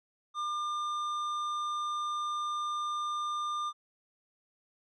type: tone with tanh clipping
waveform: triangle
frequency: 1200 Hz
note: D6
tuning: 37 cents sharp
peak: -33 dBFS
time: 0.34-3.73 s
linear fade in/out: 50 ms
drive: 14 dB
effects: none